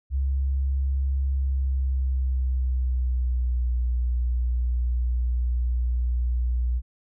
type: tone with pitch glide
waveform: sine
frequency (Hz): 67.4 to 60.74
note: C#2 to B1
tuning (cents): -48 to -28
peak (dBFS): -21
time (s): 0.1-6.82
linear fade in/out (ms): 50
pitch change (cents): -180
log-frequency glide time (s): 1.3-3.74
effects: none